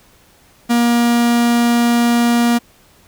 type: tone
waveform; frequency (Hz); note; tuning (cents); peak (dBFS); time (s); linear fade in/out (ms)
45% pulse; 237.2; A#3; +30; -11; 0.69-2.59; 20
effects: pink hiss -50 dBFS RMS until 3.07 s